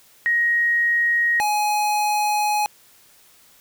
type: tone pair in turn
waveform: sine / square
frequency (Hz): 1883 / 838.8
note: A#6 / G#5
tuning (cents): +17 / +17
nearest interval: octave + major second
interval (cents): 1400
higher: first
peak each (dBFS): -16 / -19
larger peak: first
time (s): 0.26-1.4 / 1.4-2.66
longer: second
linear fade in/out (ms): 0
effects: white hiss -53 dBFS RMS until 3.6 s